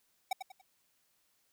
square tone with echo, 760 Hz, F#5, 46 cents sharp, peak -30 dBFS, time 0.31-0.33 s, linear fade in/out 5 ms, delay 95 ms, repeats 3, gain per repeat -9 dB, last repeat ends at 0.615 s, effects white hiss -74 dBFS RMS until 1.52 s

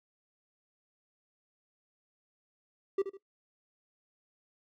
triangle tone with echo, 390 Hz, G4, 9 cents flat, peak -23 dBFS, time 2.98-3.02 s, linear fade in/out 5 ms, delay 76 ms, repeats 2, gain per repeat -10 dB, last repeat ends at 3.172 s, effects noise-tail reverb RT60 0.1 s tail -17 dB re dry

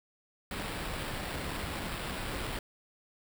pink noise with sample-and-hold, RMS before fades -37 dBFS, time 0.51-2.59 s, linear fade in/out 2 ms, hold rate 6300 Hz, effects none

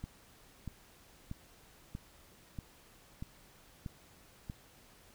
click train, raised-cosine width 5 ms, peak -28 dBFS, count 8, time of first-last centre 0.04-4.499 s, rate 1.57 Hz, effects pink hiss -61 dBFS RMS until 5.14 s

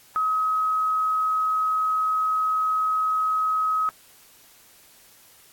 sine tone, 1272 Hz, D#6, 38 cents sharp, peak -20 dBFS, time 0.16-3.89 s, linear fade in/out 0 ms, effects white hiss -53 dBFS RMS until 5.52 s + AAC 64 kbps

